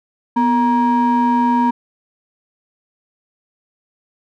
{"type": "ring-modulated tone", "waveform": "triangle", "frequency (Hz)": 349.2, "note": "F4", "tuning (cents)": 0, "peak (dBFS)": -7, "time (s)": [0.36, 1.71], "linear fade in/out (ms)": 10, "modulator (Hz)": 595, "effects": []}